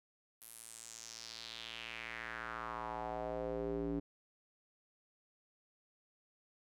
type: tone with band-pass filter sweep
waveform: square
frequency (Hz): 57.2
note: A#1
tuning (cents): -32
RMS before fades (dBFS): -43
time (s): 0.41-4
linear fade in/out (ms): 10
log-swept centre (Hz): 12000 to 300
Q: 3.1
effects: none